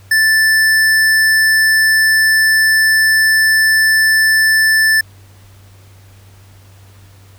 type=tone with hard clipping; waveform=sine; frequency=1760 Hz; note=A6; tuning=in tune; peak=-10 dBFS; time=0.11-5.01 s; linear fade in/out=5 ms; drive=16 dB; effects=added 97 Hz sine -40 dBFS peak until 7.38 s + pink hiss -48 dBFS RMS until 7.38 s